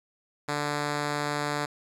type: tone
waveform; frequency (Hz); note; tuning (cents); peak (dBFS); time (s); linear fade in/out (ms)
5% pulse; 146.83; D3; 0; -16; 0.48-1.66; 10
effects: low-pass 9000 Hz 12 dB/octave + 9-bit